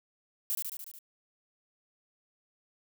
violet noise with echo, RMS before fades -31 dBFS, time 0.5-0.55 s, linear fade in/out 0 ms, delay 73 ms, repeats 6, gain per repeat -3 dB, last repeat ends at 0.988 s, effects none

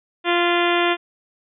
harmonic tone with a mistuned harmonic, 347.8 Hz, F4, 7 cents flat, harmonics 1 / 2 / 3 / 4 / 5 / 6 / 7 / 8 / 9 / 10, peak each -20 / -23 / -25 / -26 / -27 / -28 / -28 / -29 / -30 / -30 dBFS, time 0.24-0.97 s, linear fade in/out 50 ms, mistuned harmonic 6, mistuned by -26 cents, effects none

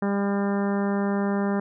harmonic tone, 200 Hz, G3, 35 cents sharp, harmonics 1 / 2 / 3 / 4 / 5 / 6 / 7 / 8 / 9, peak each -23 / -29 / -33 / -35 / -37 / -39 / -40 / -41 / -42 dBFS, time 0.02-1.6 s, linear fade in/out 5 ms, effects none

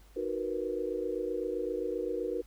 sine chord, B major seventh, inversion first, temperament equal, 311.1 / 370 / 466.2 / 493.9 Hz, D#4 / F#4 / A#4 / B4, 0 / 0 / 0 / 0 cents, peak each -39 / -36 / -35 / -37 dBFS, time 0.16-2.42 s, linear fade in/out 10 ms, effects added 50 Hz sine -54 dBFS peak until 2.46 s + pink hiss -63 dBFS RMS until 2.46 s

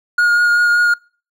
triangle tone with vibrato, 1431 Hz, F6, 42 cents sharp, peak -8 dBFS, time 0.18-0.94 s, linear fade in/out 5 ms, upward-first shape triangle, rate 5.2 Hz, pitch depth 14 cents each way, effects noise-tail reverb RT60 0.4 s tail -26 dB re dry

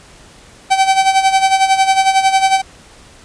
45% pulse tone with tremolo, 770 Hz, G5, 31 cents flat, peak -7 dBFS, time 0.7-2.62 s, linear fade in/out 20 ms, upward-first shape sine, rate 11 Hz, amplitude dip 70%, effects pink hiss -42 dBFS RMS until 3.24 s + resampled to 22050 Hz

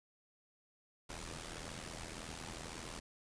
pink noise with amplitude modulation, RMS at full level -43 dBFS, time 1.09-3 s, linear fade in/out 10 ms, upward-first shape sine, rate 81.8 Hz, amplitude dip 75%, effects resampled to 22050 Hz

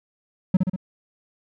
triangle tone with echo, 185 Hz, F#3, in tune, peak -10 dBFS, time 0.54-0.57 s, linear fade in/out 5 ms, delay 64 ms, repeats 3, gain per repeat -4 dB, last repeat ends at 0.762 s, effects none

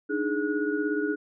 sine tone cluster, 295.9 / 312.7 / 417.7 / 1455 Hz, D4 / D#4 / G#4 / F#6, +13 / +9 / +10 / -29 cents, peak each -29 / -31 / -29 / -33 dBFS, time 0.09-1.16 s, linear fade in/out 20 ms, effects none

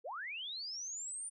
sine linear sweep, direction up, 404.4 to 9310 Hz, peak -40 dBFS, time 0.04-1.3 s, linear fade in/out 20 ms, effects none

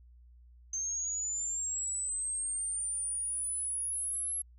sine linear sweep, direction up, 6272 to 11175 Hz, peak -32 dBFS, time 0.73-4.42 s, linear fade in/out 5 ms, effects added 60 Hz sine -54 dBFS peak until 4.58 s

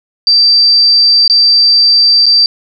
sine tone with dropouts, 4675 Hz, D8, 9 cents flat, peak -4 dBFS, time 0.27-2.46 s, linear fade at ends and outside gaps 1 ms, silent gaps 1.278-1.298 / 2.258-2.264 s, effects none

